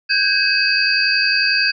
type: tone cluster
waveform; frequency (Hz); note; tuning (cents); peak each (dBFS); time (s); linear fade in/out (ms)
sine; 1544 / 1635 / 2563 / 4528 / 4761; G6 / G#6 / E7 / C#8 / D8; -27 / -28 / -49 / +36 / +23; -22 / -20 / -19 / -22 / -19; 0.09-1.72; 20
effects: none